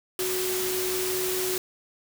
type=tone in noise; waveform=sine; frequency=370 Hz; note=F#4; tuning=in tune; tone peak=-28 dBFS; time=0.19-1.58 s; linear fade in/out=2 ms; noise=white; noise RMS=-30 dBFS; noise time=0.19-1.58 s; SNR=-1 dB; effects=none